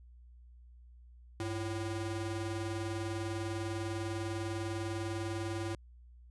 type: ring-modulated tone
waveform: 40% pulse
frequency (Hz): 220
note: A3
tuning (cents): 0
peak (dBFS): -31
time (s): 1.4-5.75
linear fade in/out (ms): 0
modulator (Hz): 120
effects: added 60 Hz sine -53 dBFS peak until 6.3 s + resampled to 24000 Hz